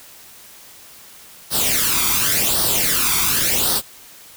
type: noise with flanger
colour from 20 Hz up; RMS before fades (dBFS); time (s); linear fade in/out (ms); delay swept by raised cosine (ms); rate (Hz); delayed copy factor
white; -18; 1.5-3.82; 50; 0.21 to 0.87; 0.9; +0.7
effects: white hiss -43 dBFS RMS until 4.36 s